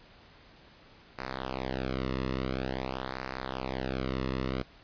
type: tone with flanger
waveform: sawtooth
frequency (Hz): 65.1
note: C2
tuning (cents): -8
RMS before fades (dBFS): -34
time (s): 1.18-4.63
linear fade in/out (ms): 10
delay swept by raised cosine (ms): 0.3 to 1.3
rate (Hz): 0.48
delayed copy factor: -1
effects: pink hiss -56 dBFS RMS until 4.83 s + resampled to 11025 Hz